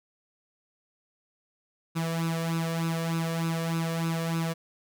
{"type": "tone with flanger", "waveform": "sawtooth", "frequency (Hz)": 164.9, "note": "E3", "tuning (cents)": 1, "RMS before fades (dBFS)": -29, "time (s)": [1.95, 4.54], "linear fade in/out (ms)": 20, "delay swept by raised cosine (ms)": [0.77, 1.77], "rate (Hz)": 3.3, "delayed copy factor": 0.7, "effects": []}